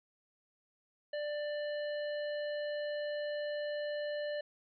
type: harmonic tone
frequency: 591 Hz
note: D5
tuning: 11 cents sharp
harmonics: 1 / 3 / 5 / 7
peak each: -35 / -45 / -51 / -52 dBFS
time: 1.13-4.41 s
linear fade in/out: 5 ms
effects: none